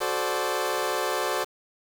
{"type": "chord", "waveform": "20% pulse", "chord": "D dominant seventh", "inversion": "first", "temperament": "equal with one note detuned", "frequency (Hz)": [370, 435.2, 523.3, 587.3], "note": ["F#4", "A4", "C5", "D5"], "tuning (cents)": [0, -19, 0, 0], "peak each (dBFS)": -26, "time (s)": [0, 1.45], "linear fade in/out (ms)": 20, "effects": ["7-bit"]}